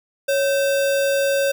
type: tone with sample-and-hold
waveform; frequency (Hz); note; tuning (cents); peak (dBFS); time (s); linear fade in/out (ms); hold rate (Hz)
sine; 554.4; C#5; 0; -16; 0.28-1.52; 10; 2100
effects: none